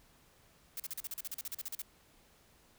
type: noise bursts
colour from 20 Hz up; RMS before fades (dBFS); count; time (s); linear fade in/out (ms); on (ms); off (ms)
blue; -40; 16; 0.77-1.819; 2; 29; 39
effects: pink hiss -65 dBFS RMS until 2.78 s